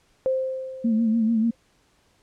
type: tone with exponential decay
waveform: sine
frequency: 523.3 Hz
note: C5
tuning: in tune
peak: -18 dBFS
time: 0.26-1.55 s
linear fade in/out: 0 ms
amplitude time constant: 280 ms
type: tone with vibrato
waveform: sine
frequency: 224.9 Hz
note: A3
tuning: 38 cents sharp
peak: -18 dBFS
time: 0.84-1.51 s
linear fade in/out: 10 ms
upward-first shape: sine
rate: 6.8 Hz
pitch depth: 63 cents each way
effects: pink hiss -63 dBFS RMS until 2.22 s + low-pass 9000 Hz 12 dB/octave